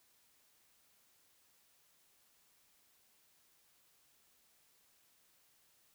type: silence
effects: white hiss -71 dBFS RMS until 5.94 s